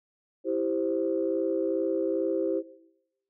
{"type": "chord", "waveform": "sine", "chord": "C major", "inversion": "first", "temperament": "equal", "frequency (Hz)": [329.6, 392, 523.3], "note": ["E4", "G4", "C5"], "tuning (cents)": [0, 0, 0], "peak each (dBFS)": -29, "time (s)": [0.44, 2.63], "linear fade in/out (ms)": 50, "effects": ["noise-tail reverb RT60 0.9 s tail -18 dB re dry", "tanh soft clip ceiling -15 dBFS"]}